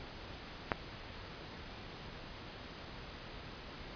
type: clicks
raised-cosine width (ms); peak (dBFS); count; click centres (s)
0.5; -14 / -30; 2; 0.718 / 0.727
effects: pink hiss -48 dBFS RMS until 3.95 s + resampled to 11025 Hz